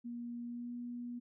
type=tone with pitch glide; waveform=sine; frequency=238.3 to 241.6 Hz; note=A#3 to B3; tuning=+38 to -38 cents; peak=-40 dBFS; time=0.04-1.2 s; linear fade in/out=20 ms; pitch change=+24 cents; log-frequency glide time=0.44-0.73 s; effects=none